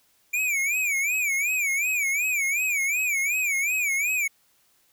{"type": "tone with vibrato", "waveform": "square", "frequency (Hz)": 2343, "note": "D7", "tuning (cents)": -5, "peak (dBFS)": -23, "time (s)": [0.33, 4.28], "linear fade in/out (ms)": 10, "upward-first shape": "sine", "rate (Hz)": 2.7, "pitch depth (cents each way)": 150, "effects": ["white hiss -64 dBFS RMS until 4.92 s"]}